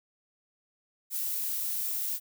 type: noise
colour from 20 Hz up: violet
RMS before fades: -32 dBFS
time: 1.1-2.2 s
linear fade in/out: 50 ms
effects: none